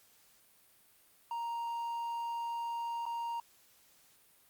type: tone with dropouts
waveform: triangle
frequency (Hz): 934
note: A#5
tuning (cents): +3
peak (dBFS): -33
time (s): 1.31-3.4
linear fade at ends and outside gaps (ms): 2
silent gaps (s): 3.055-3.063
effects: white hiss -65 dBFS RMS until 4.49 s + Opus 48 kbps